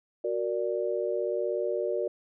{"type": "chord", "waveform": "sine", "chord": "Gb augmented", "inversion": "none", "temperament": "equal", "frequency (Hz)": [370, 466.2, 587.3], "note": ["Gb4", "Bb4", "D5"], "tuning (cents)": [0, 0, 0], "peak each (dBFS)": -31, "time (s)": [0.24, 2.08], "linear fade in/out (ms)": 5, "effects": []}